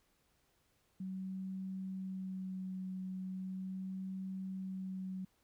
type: tone with vibrato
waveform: sine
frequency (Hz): 188.2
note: F#3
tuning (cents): +30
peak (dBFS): -39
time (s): 1-5.25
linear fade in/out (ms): 5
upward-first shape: sine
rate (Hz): 0.38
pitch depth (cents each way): 13
effects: pink hiss -75 dBFS RMS until 5.43 s